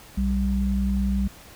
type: tone pair together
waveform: sine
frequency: 61.7 / 195.89 Hz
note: B1 / G3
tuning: -1 / -1 cents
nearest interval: octave + minor sixth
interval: 2000 cents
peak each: -23 dBFS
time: 0.17-1.28 s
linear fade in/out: 10 ms
effects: pink hiss -47 dBFS RMS until 1.55 s